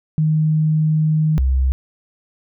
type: tone pair in turn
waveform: sine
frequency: 155.56 / 65.52 Hz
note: D#3 / C2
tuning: 0 / +3 cents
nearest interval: octave + minor third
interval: 1497 cents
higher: first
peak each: -13 dBFS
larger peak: neither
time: 0.18-1.38 / 1.38-1.72 s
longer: first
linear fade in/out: 0 ms
effects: none